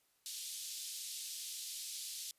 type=band-pass noise; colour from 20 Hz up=pink; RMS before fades=-45 dBFS; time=0.26-2.31 s; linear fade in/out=0 ms; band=3600 to 13000 Hz; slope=24 dB/octave; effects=white hiss -75 dBFS RMS until 2.38 s + resampled to 32000 Hz